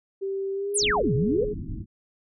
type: tone with pitch glide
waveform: sine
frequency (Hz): 390 to 418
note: G4 to G#4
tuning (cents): -9 to +11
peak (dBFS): -26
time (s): 0.21-1.54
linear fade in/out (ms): 20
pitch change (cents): +120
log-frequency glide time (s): 0.53-0.87
type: exponential two-way sweep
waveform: sine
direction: down then up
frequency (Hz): 11730 to 116.54 to 553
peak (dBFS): -21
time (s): 0.74-1.45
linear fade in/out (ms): 20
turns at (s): 1.14
type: low-pass noise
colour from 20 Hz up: pink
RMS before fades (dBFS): -34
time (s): 0.8-1.86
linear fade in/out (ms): 50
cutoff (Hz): 340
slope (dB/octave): 96
effects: none